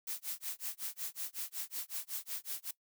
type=noise with tremolo; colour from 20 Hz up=blue; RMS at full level=-38 dBFS; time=0.07-2.71 s; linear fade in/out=5 ms; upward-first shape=sine; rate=5.4 Hz; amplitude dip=100%; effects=noise-tail reverb RT60 0.1 s tail -19 dB re dry